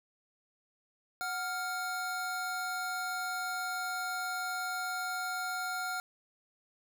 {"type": "tone pair together", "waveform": "square", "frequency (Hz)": [740, 1396.9], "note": ["F#5", "F6"], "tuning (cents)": [0, 0], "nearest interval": "major seventh", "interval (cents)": 1100, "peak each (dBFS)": [-39, -36], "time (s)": [1.21, 6], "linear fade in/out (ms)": 0, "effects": []}